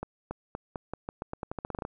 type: accelerating click train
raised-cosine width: 1 ms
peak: -20 dBFS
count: 17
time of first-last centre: 0.03-1.851 s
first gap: 280 ms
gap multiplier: 0.86
effects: none